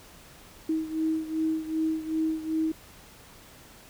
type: beating tone pair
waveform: sine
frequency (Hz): 317.1 / 319.7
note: D#4 / D#4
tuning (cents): +33 / +47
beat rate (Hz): 2.6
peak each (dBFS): -27 / -31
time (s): 0.69-2.72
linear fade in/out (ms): 5
effects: pink hiss -51 dBFS RMS until 3.89 s